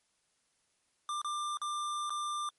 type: tone with dropouts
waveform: square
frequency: 1190 Hz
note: D6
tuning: 22 cents sharp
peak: -34 dBFS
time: 1.09-2.49 s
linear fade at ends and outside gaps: 1 ms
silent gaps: 1.216-1.246 / 1.572-1.616 / 2.096-2.104 s
effects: white hiss -75 dBFS RMS until 2.58 s + MP3 48 kbps